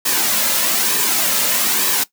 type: noise with flanger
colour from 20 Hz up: white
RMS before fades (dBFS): -17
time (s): 0.05-2.04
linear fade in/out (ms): 10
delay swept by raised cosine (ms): 1.4 to 2.7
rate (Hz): 1.1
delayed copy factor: -0.5
effects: noise-tail reverb RT60 0.1 s tail -17 dB re dry + high-pass 200 Hz 12 dB/octave